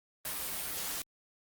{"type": "noise with comb filter", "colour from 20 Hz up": "white", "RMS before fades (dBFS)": -37, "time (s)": [0.25, 1.02], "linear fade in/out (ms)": 2, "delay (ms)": 8.9, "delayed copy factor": -1, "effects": ["Opus 32 kbps"]}